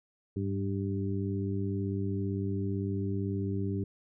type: harmonic tone with a mistuned harmonic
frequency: 98 Hz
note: G2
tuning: in tune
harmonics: 1 / 2 / 3 / 4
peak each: -32 / -35 / -37 / -38 dBFS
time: 0.36-3.84 s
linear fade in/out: 5 ms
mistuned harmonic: 1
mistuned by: +43 cents
effects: none

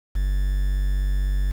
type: tone with quantisation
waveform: triangle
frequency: 48 Hz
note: G1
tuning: 36 cents flat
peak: -17 dBFS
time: 0.15-1.52 s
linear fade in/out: 10 ms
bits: 7
effects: none

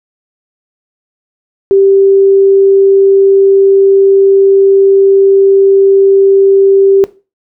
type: tone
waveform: sine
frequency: 391.3 Hz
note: G4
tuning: 3 cents flat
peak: -3 dBFS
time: 1.71-7.04 s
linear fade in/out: 0 ms
effects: noise-tail reverb RT60 0.3 s tail -17 dB re dry

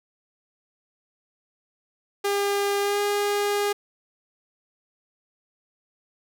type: tone with pitch glide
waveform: sawtooth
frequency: 402.8 to 408.9 Hz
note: G4 to G#4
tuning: +47 to -27 cents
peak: -18 dBFS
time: 2.24-3.73 s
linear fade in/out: 10 ms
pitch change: +26 cents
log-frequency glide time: 2.81-3 s
effects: none

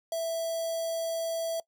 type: tone with notch filter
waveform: square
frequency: 659.3 Hz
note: E5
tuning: in tune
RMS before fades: -31 dBFS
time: 0.12-1.6 s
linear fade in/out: 2 ms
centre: 2100 Hz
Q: 0.91
effects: noise-tail reverb RT60 0.1 s tail -22 dB re dry

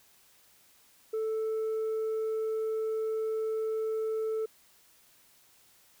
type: tone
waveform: sine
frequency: 440 Hz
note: A4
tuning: in tune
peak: -26 dBFS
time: 1.13-4.46 s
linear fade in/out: 10 ms
effects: tanh soft clip ceiling -28 dBFS + white hiss -62 dBFS RMS until 6 s

